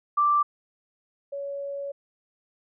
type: tone pair in turn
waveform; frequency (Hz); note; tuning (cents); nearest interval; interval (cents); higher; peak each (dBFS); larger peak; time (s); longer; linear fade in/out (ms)
sine; 1174.7 / 561.3; D6 / C#5; 0 / +22; octave + minor second; 1278; first; -18 / -30; first; 0.17-0.43 / 1.32-1.92; second; 10
effects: none